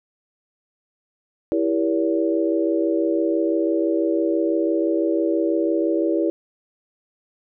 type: chord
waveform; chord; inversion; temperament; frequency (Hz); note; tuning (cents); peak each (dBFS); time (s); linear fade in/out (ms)
sine; E diminished seventh; none; just; 329.6 / 395.6 / 474.7 / 569.6; E4 / G4 / Bb4 / Db5; 0 / +16 / +31 / +47; -20 / -25 / -26 / -25; 1.52-6.3; 0
effects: none